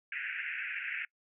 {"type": "band-pass noise", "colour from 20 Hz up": "pink", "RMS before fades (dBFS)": -38, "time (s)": [0.12, 1.05], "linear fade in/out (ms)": 2, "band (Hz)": [1500, 2700], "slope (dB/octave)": 96, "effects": ["noise-tail reverb RT60 0.1 s tail -24 dB re dry"]}